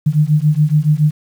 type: beating tone pair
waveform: sine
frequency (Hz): 147.8 / 154.9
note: D3 / D#3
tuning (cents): +11 / -7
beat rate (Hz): 7.1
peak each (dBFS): -13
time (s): 0.06-1.11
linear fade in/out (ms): 10
effects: 7-bit